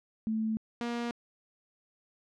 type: tone pair in turn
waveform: sine / sawtooth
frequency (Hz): 220 / 237.2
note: A3 / A#3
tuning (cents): 0 / +30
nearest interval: minor second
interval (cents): 130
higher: second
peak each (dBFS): -28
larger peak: neither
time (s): 0.27-0.57 / 0.81-1.11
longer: neither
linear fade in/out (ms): 0
effects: low-pass 5000 Hz 12 dB/octave